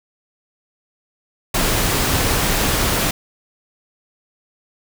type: noise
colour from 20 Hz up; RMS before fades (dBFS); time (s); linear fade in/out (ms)
pink; -18; 1.54-3.11; 5
effects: none